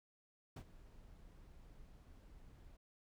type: noise with ADSR envelope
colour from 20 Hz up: brown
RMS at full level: -43 dBFS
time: 0.56-2.77 s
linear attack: 6 ms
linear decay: 66 ms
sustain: -16 dB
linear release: 9 ms
effects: none